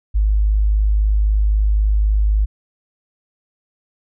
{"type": "tone", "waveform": "sine", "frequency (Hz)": 51.91, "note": "G#1", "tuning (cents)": 0, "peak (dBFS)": -12, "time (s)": [0.14, 2.46], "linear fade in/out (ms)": 20, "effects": []}